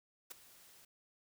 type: noise with ADSR envelope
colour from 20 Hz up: white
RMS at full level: -44 dBFS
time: 0.3-0.85 s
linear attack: 15 ms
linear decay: 9 ms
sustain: -17 dB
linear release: 4 ms
effects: none